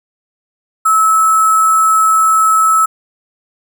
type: tone with sample-and-hold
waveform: sine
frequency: 1301 Hz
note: E6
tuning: 23 cents flat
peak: -7 dBFS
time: 0.85-2.86 s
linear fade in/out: 10 ms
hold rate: 8820 Hz
effects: none

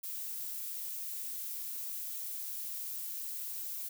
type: noise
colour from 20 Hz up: violet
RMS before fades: -40 dBFS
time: 0.03-3.89 s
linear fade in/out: 10 ms
effects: none

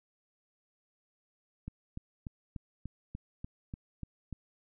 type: click train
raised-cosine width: 5 ms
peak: -27 dBFS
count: 10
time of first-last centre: 1.68-4.327 s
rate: 3.4 Hz
effects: none

